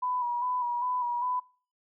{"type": "tone with vibrato", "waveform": "sine", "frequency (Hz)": 980, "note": "B5", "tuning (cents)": -14, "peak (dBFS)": -27, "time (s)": [0.02, 1.4], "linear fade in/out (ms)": 10, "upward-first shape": "square", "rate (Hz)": 2.5, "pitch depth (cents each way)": 33, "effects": ["noise-tail reverb RT60 0.4 s tail -23 dB re dry"]}